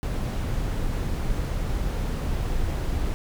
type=noise; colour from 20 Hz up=brown; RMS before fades=-26 dBFS; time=0.03-3.14 s; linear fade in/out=0 ms; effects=none